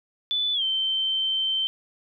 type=tone with pitch glide; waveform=sine; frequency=3486 to 3106 Hz; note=A7 to G7; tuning=-17 to -17 cents; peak=-22 dBFS; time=0.31-1.67 s; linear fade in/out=0 ms; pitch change=-200 cents; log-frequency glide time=0.54-0.63 s; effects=none